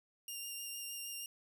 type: tone with vibrato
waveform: 10% pulse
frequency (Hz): 2800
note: F7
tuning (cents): +4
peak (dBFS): -34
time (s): 0.28-1.26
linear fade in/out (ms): 2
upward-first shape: square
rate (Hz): 6.5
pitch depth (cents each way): 10
effects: none